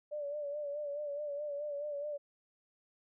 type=tone with vibrato; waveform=sine; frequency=583 Hz; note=D5; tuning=13 cents flat; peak=-36 dBFS; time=0.11-2.18 s; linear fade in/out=20 ms; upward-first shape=sine; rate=4.7 Hz; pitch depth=51 cents each way; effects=none